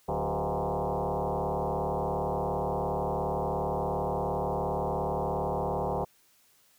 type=tone with frequency modulation; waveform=sine; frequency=147.9 Hz; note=D3; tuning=13 cents sharp; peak=-27 dBFS; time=0.08-6.05 s; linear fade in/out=10 ms; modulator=111 Hz; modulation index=7.4; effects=white hiss -64 dBFS RMS until 6.78 s